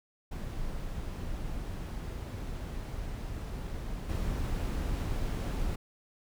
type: noise with level steps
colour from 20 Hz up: brown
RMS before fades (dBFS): -37 / -32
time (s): 0.31-5.76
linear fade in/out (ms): 10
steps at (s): 4.09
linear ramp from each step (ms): 5
effects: none